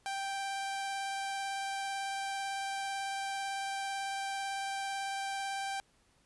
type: tone with vibrato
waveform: sawtooth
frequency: 785 Hz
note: G5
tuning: 2 cents sharp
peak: -31 dBFS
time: 0.06-5.8 s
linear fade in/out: 0 ms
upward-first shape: sine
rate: 18 Hz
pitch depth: 9 cents each way
effects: pink hiss -69 dBFS RMS until 6.25 s + resampled to 24000 Hz